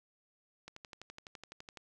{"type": "click train", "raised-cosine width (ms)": 0.2, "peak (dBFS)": -30, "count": 14, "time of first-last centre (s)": [0.68, 1.772], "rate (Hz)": 11.9, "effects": []}